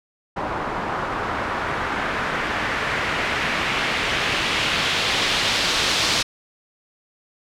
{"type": "noise with low-pass filter sweep", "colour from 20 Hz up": "white", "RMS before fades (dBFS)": -23, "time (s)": [0.36, 6.23], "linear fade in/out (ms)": 10, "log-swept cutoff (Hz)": [1000, 4500], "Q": 1.3, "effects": []}